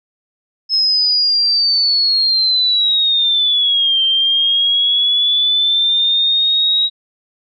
sine linear two-way sweep, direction down then up, 5190 to 3136 to 3829 Hz, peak -11 dBFS, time 0.69-6.9 s, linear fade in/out 50 ms, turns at 4.02 s, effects none

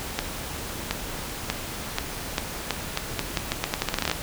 accelerating click train, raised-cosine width 0.2 ms, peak -6 dBFS, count 21, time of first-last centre 0.19-4.114 s, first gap 720 ms, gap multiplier 0.82, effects pink hiss -34 dBFS RMS until 4.22 s

